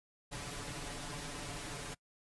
pink noise with comb filter, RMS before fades -43 dBFS, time 0.31-1.95 s, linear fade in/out 20 ms, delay 6.9 ms, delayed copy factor +0.8, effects noise-tail reverb RT60 0.1 s tail -23 dB re dry + resampled to 24000 Hz

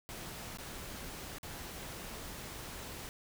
pink noise with dropouts, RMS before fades -45 dBFS, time 0.09-3.09 s, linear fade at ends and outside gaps 0 ms, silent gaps 0.572-0.585 / 1.384-1.431 s, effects none

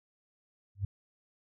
sine tone with exponential growth, 98.9 Hz, G2, 16 cents sharp, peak -25 dBFS, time 0.75-0.85 s, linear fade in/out 5 ms, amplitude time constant 21 ms, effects none

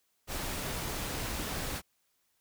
pink noise, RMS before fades -36 dBFS, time 0.27-1.82 s, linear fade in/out 50 ms, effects white hiss -75 dBFS RMS until 2.4 s

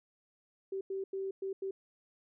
sine tone bursts at uneven times, 386.5 Hz, G4, 24 cents flat, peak -34 dBFS, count 5, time 0.72-0.81 / 0.9-1.04 / 1.13-1.31 / 1.42-1.53 / 1.62-1.71 s, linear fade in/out 5 ms, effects none

